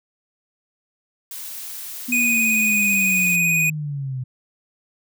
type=noise; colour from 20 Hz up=blue; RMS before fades=-33 dBFS; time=1.31-3.36 s; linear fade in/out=2 ms
type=linear sweep; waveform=sine; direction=down; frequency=246.9 to 125.6 Hz; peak=-24 dBFS; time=2.08-4.24 s; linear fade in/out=10 ms
type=tone with vibrato; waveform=square; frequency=2482 Hz; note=D#7; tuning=5 cents flat; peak=-17 dBFS; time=2.12-3.7 s; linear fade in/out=5 ms; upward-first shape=sine; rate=18 Hz; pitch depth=19 cents each way
effects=none